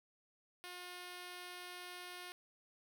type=tone; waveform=5% pulse; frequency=358 Hz; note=F4; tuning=43 cents sharp; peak=-36 dBFS; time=0.64-2.32 s; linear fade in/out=0 ms; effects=none